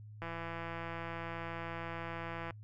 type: click train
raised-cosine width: 0.5 ms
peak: -27 dBFS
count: 383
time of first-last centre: 0.22-2.507 s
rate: 167 Hz
effects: noise-tail reverb RT60 0.1 s tail -25 dB re dry + added 106 Hz sine -48 dBFS peak until 2.63 s